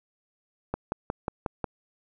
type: click train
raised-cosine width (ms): 1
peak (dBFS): -14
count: 6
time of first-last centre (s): 0.74-1.643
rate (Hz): 5.54
effects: none